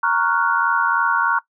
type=chord; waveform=sine; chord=Gb major seventh; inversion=first; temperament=equal; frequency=932.3 / 1108.7 / 1396.9 / 1480 Hz; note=Bb5 / Db6 / F6 / Gb6; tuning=0 / 0 / 0 / 0 cents; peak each=-21 dBFS; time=0.03-1.39 s; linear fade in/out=5 ms; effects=noise-tail reverb RT60 0.1 s tail -19 dB re dry